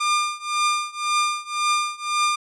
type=tone with tremolo; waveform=sawtooth; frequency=1202 Hz; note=D6; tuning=40 cents sharp; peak=-13 dBFS; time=0-2.36 s; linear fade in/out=10 ms; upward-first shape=triangle; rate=1.9 Hz; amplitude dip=95%; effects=resampled to 22050 Hz